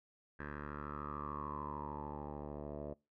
10% pulse tone with low-pass filter sweep, 73.42 Hz, D2, in tune, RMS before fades -44 dBFS, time 0.39-2.94 s, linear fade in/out 10 ms, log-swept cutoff 1600 to 630 Hz, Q 8.8, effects noise-tail reverb RT60 0.3 s tail -26 dB re dry

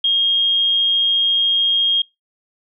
sine tone, 3243 Hz, G#7, 42 cents flat, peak -13 dBFS, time 0.04-2.02 s, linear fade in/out 5 ms, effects noise-tail reverb RT60 0.2 s tail -25 dB re dry

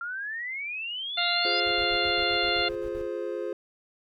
sine exponential sweep, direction up, 1371 to 5030 Hz, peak -31 dBFS, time 0.01-1.6 s, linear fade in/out 2 ms
harmonic tone, 698.5 Hz, F5, in tune, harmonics 1 / 2 / 3 / 4 / 5 / 6, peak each -31 / -31 / -31 / -31 / -31 / -31 dBFS, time 1.17-2.69 s, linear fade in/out 10 ms
triangle chord, F minor, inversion none, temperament just, 349.2 / 419.1 / 523.8 Hz, F4 / Ab4 / C5, 0 / +16 / +2 cents, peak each -32 dBFS, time 1.45-3.53 s, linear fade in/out 2 ms
brown noise with tremolo, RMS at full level -43 dBFS, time 1.65-3.08 s, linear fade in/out 10 ms, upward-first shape square, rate 7.7 Hz, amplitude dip 75%
effects none

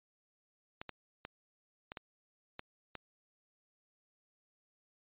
clicks, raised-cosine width 0.3 ms, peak -26 dBFS, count 7, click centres 0.815 / 0.893 / 1.251 / 1.919 / 1.972 / 2.594 / 2.953 s, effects resampled to 8000 Hz

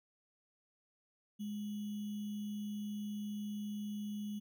sine tone with sample-and-hold, 207.7 Hz, G#3, in tune, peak -38 dBFS, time 1.39-4.4 s, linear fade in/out 20 ms, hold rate 3150 Hz, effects none

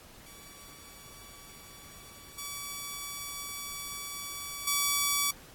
5% pulse tone with level steps, 1144 Hz, D6, 46 cents flat, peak -38 / -25 / -14 dBFS, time 0.26-5.31 s, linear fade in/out 5 ms, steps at 2.38 / 4.67 s, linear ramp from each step 5 ms, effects pink hiss -53 dBFS RMS until 5.54 s + AAC 64 kbps

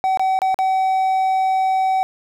triangle tone with dropouts, 760 Hz, F#5, 46 cents sharp, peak -13 dBFS, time 0.04-2.03 s, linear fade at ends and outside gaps 0 ms, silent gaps 0.173-0.195 / 0.39-0.418 / 0.544-0.589 s, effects none

